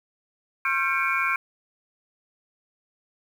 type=tone cluster; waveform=sine; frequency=1076 / 1368 / 1576 / 2229 / 2392 Hz; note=C6 / F6 / G6 / C#7 / D7; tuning=+48 / -36 / +9 / +9 / +31 cents; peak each=-28 dBFS; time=0.65-1.36 s; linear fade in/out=2 ms; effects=8-bit